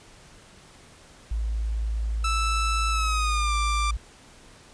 sine tone, 55 Hz, A1, in tune, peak -24 dBFS, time 1.31-3.97 s, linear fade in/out 5 ms
sawtooth tone with pitch glide, 1318.5 to 1181.5 Hz, E6 to D6, 0 to +10 cents, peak -21 dBFS, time 2.24-3.91 s, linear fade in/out 5 ms, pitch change -190 cents, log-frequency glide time 2.9-3.54 s
effects pink hiss -51 dBFS RMS until 4.73 s + resampled to 22050 Hz

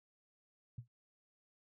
sine tone with exponential decay, 119.4 Hz, A#2, 42 cents sharp, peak -39 dBFS, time 0.78-0.88 s, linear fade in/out 5 ms, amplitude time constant 20 ms, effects none

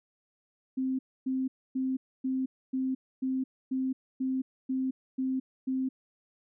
sine tone bursts, 261.6 Hz, C4, in tune, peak -27 dBFS, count 11, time 0.77-5.89 s, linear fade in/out 10 ms, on 220 ms, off 270 ms, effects none

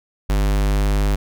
square tone, 50.2 Hz, G1, 42 cents sharp, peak -16 dBFS, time 0.29-1.16 s, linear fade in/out 10 ms, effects none

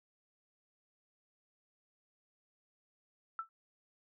sine tone with exponential decay, 1327 Hz, E6, 11 cents sharp, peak -32 dBFS, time 3.39-3.49 s, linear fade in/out 1 ms, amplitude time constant 20 ms, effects none

